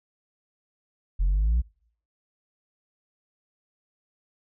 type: exponential sweep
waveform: sine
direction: up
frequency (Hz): 42.31 to 61.6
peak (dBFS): -17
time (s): 1.19-1.62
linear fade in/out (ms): 20
effects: noise-tail reverb RT60 0.6 s tail -26 dB re dry + tanh soft clip ceiling -18 dBFS